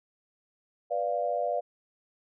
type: chord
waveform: sine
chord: B diminished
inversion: none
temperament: equal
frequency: 493.9 / 587.3 / 698.5 Hz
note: B4 / D5 / F5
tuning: 0 / 0 / 0 cents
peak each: -33 / -30 / -30 dBFS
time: 0.9-1.61 s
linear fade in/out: 20 ms
effects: none